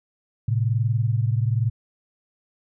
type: tone pair together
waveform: sine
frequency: 110.83 / 131.8 Hz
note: A2 / C3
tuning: +13 / +13 cents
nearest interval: minor third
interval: 300 cents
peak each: -20 / -24 dBFS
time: 0.48-1.7 s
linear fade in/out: 5 ms
effects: none